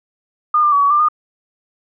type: tone with pitch steps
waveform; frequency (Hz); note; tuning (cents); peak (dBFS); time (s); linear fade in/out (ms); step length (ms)
sine; 1217 / 1193 / 1137 / 1131 / 1188 / 1223; D#6 / D6 / C#6 / C#6 / D6 / D#6; -39 / +27 / +44 / +34 / +20 / -30; -10; 0.54-1.086; 5; 91
effects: none